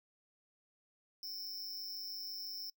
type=tone with amplitude modulation; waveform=square; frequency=5290 Hz; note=E8; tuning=5 cents sharp; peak=-38 dBFS; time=1.23-2.7 s; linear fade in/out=2 ms; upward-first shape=sine; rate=194 Hz; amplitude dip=100%; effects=noise-tail reverb RT60 0.1 s tail -23 dB re dry

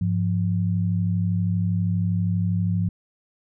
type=tone pair together; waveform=sine; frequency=101.8 / 174.34 Hz; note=G#2 / F3; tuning=-34 / -3 cents; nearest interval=major sixth; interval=931 cents; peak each=-22 / -23 dBFS; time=0.01-2.89 s; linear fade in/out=5 ms; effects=none

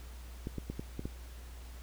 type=clicks; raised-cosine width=3 ms; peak=-24 dBFS; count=6; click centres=0.471 / 0.583 / 0.7 / 0.795 / 0.994 / 1.055 s; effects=added 60 Hz sine -45 dBFS peak until 1.82 s + pink hiss -56 dBFS RMS until 1.82 s

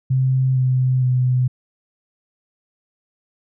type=tone with pitch steps; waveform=sine; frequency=130.81 / 128.71 / 126.65 Hz; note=C3 / C3 / B2; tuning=0 / -28 / +44 cents; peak=-14 dBFS; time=0.1-1.48 s; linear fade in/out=10 ms; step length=460 ms; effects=none

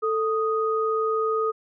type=tone pair together; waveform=sine; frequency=441.9 / 1244.5 Hz; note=A4 / D#6; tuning=+7 / 0 cents; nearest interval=octave + tritone; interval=1793 cents; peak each=-23 / -25 dBFS; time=0.02-1.52 s; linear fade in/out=20 ms; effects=none

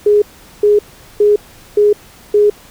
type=tone bursts; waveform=sine; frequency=415.3 Hz; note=G#4; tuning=in tune; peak=-6 dBFS; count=5; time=0.06-2.5 s; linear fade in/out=5 ms; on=160 ms; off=410 ms; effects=pink hiss -41 dBFS RMS until 2.7 s

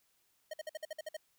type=tone bursts; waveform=square; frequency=623 Hz; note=D#5; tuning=2 cents sharp; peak=-39 dBFS; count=9; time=0.51-1.168 s; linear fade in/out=5 ms; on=26 ms; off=53 ms; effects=white hiss -74 dBFS RMS until 1.38 s

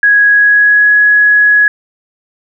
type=tone with pitch glide; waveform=sine; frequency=1661.2 to 1678.6 Hz; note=G#6 to G#6; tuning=0 to +18 cents; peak=-4 dBFS; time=0.03-1.68 s; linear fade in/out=2 ms; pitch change=+18 cents; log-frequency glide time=0.28-0.91 s; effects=none

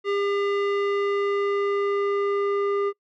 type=tone with low-pass filter sweep; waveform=square; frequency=402.3 Hz; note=G4; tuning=45 cents sharp; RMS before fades=-24 dBFS; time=0.04-2.93 s; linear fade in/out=50 ms; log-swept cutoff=2700 to 1400 Hz; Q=1.1; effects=noise-tail reverb RT60 0.1 s tail -25 dB re dry

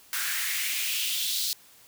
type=noise with high-pass filter sweep; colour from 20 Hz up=white; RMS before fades=-29 dBFS; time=0.13-1.53 s; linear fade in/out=0 ms; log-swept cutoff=1500 to 4200 Hz; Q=3; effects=white hiss -55 dBFS RMS until 1.87 s

